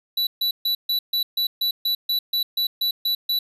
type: tone bursts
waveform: square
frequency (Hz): 3951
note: B7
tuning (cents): 0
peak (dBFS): -20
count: 14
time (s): 0.17-3.39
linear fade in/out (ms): 5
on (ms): 100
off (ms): 140
effects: resampled to 32000 Hz